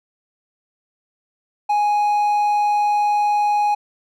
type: tone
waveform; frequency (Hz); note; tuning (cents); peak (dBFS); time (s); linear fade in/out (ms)
triangle; 830.6; G#5; 0; -13; 1.69-3.75; 10
effects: none